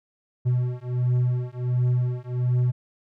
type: beating tone pair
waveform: triangle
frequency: 123.47 / 124.87 Hz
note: B2 / B2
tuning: 0 / +20 cents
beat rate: 1.4 Hz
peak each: -22 dBFS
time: 0.45-2.72 s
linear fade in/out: 20 ms
effects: none